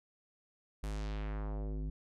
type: tone with low-pass filter sweep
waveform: square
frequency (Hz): 52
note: G#1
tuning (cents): +3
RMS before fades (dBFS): -38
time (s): 0.83-1.9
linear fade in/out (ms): 5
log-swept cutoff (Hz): 12000 to 210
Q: 1.3
effects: none